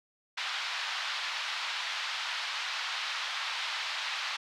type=band-pass noise; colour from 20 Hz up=white; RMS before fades=-35 dBFS; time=0.37-4.37 s; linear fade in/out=10 ms; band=860 to 4200 Hz; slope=24 dB/octave; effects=none